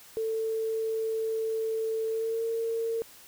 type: tone with pitch glide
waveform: sine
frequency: 444.9 to 455.6 Hz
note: A4 to A#4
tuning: +19 to -40 cents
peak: -27 dBFS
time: 0.17-3.02 s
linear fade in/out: 0 ms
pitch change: +41 cents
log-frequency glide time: 2.08-2.44 s
effects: white hiss -52 dBFS RMS until 3.27 s